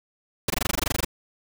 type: noise bursts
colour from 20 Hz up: pink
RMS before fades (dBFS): -23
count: 14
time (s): 0.48-1.048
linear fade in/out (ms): 5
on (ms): 22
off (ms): 20
effects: none